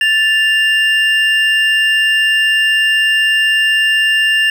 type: tone pair together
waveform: triangle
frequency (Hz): 1760 / 2796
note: A6 / F7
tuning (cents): 0 / +1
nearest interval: minor sixth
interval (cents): 801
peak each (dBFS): -11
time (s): 0.01-4.5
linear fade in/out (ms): 2
effects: none